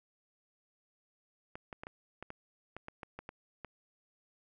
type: clicks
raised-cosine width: 0.5 ms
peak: -28 dBFS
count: 12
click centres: 1.555 / 1.728 / 1.835 / 1.869 / 2.226 / 2.304 / 2.766 / 2.884 / 3.032 / 3.19 / 3.291 / 3.647 s
effects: none